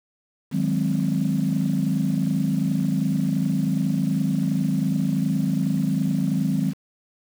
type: chord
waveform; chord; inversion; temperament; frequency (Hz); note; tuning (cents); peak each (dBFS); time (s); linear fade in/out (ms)
sine; Ab dominant seventh; second; equal; 155.56 / 185 / 207.7 / 261.6; Eb3 / Gb3 / Ab3 / C4; 0 / 0 / 0 / 0; -24 / -24 / -25 / -25; 0.51-6.74; 50
effects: tanh soft clip ceiling -12 dBFS + 7-bit